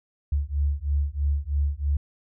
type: beating tone pair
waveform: sine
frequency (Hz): 70.3 / 73.4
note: C#2 / D2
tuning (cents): +25 / 0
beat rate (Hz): 3.1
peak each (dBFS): -25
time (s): 0.32-1.97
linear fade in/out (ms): 5
effects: none